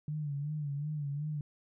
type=tone with vibrato; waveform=sine; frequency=146.9 Hz; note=D3; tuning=1 cent sharp; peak=-33 dBFS; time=0.08-1.41 s; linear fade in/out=2 ms; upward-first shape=sine; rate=2.7 Hz; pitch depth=75 cents each way; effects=none